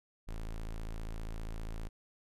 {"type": "tone", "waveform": "square", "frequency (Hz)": 27.5, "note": "A0", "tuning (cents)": 0, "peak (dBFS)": -38, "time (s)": [0.27, 1.89], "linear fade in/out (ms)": 20, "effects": ["resampled to 32000 Hz"]}